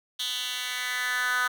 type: tone with high-pass filter sweep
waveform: 10% pulse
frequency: 249.6 Hz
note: B3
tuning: 19 cents sharp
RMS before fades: -29 dBFS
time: 0.19-1.48 s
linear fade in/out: 10 ms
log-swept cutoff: 3300 to 1400 Hz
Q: 3.8
effects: none